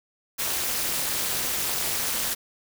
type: noise with amplitude modulation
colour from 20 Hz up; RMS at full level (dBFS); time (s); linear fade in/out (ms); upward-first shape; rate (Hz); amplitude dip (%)
white; -23; 0.38-2.35; 20; sine; 274; 95
effects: none